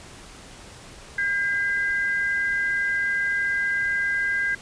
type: tone pair together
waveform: sine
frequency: 1606.9 / 2021 Hz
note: G6 / B6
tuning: +42 / +39 cents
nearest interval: major third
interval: 397 cents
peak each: -22 / -28 dBFS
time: 1.18-4.55 s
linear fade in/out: 5 ms
effects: pink hiss -44 dBFS RMS until 4.61 s + resampled to 22050 Hz